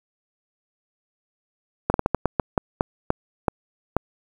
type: slowing click train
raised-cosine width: 1 ms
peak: -4 dBFS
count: 12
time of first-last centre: 1.9-3.966 s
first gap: 41 ms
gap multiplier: 1.28
effects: 7-bit